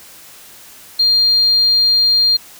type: tone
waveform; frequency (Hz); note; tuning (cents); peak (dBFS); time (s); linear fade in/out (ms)
triangle; 4200; C8; +6; -6; 0.99-2.37; 10
effects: tanh soft clip ceiling -8 dBFS + white hiss -40 dBFS RMS until 2.59 s